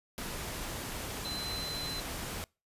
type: tone in noise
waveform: sine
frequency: 4056 Hz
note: B7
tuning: 45 cents sharp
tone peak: -37 dBFS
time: 1.25-2 s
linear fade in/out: 0 ms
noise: pink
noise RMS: -39 dBFS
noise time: 0.18-2.44 s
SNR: -1 dB
effects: noise-tail reverb RT60 0.3 s tail -26 dB re dry + resampled to 32000 Hz